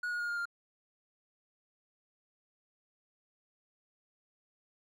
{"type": "tone with pitch steps", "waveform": "triangle", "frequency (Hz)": [1455, 1440.8, 1426.7, 1412.8, 1399], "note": ["F#6", "F#6", "F6", "F6", "F6"], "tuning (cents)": [-29, -46, 37, 20, 3], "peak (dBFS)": -31, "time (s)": [0.03, 0.455], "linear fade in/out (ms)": 5, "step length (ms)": 85, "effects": []}